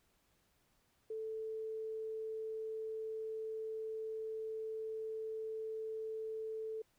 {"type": "tone", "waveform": "sine", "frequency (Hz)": 440, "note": "A4", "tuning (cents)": 0, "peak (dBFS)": -39, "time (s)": [1.1, 6.82], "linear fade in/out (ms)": 5, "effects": ["pink hiss -75 dBFS RMS until 6.98 s"]}